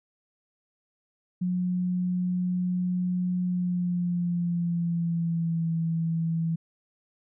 sine tone with pitch glide, 180.4 to 164.47 Hz, F#3 to E3, -44 to -4 cents, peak -24 dBFS, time 1.41-6.56 s, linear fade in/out 10 ms, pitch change -160 cents, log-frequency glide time 3.43-5.71 s, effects none

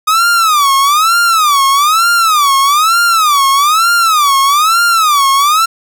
45% pulse tone with vibrato, 1233 Hz, D#6, 16 cents flat, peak -7 dBFS, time 0.07-5.66 s, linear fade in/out 10 ms, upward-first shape sine, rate 1.1 Hz, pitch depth 220 cents each way, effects none

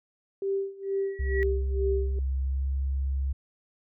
sine tone with tremolo, 392 Hz, G4, in tune, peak -24 dBFS, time 0.42-2.19 s, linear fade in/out 2 ms, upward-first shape sine, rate 2.2 Hz, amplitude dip 90%
sine tone with exponential growth, 1928 Hz, B6, 42 cents flat, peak -28 dBFS, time 0.83-1.43 s, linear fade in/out 0 ms, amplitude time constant 130 ms
sine tone with pitch glide, 66.5 to 67.66 Hz, C2 to C#2, +29 to -41 cents, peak -25 dBFS, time 1.19-3.33 s, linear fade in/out 10 ms, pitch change +30 cents, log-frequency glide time 2.42-2.66 s
effects none

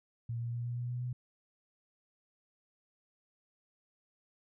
sine tone with pitch steps, 117 / 118.15 / 119.32 / 120.5 / 121.69 / 122.89 / 124.1 Hz, A#2 / A#2 / A#2 / B2 / B2 / B2 / B2, +7 / +24 / +41 / -42 / -25 / -8 / +9 cents, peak -34 dBFS, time 0.29-1.13 s, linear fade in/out 5 ms, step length 120 ms, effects none

